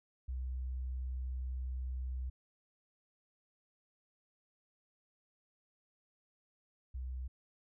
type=tone pair in turn; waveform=sine; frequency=63.7 / 63.7 Hz; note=C2 / C2; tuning=-46 / -46 cents; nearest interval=unison; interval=0 cents; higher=neither; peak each=-36 / -38 dBFS; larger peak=first; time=0.28-2.3 / 6.94-7.28 s; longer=first; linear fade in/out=10 ms; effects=none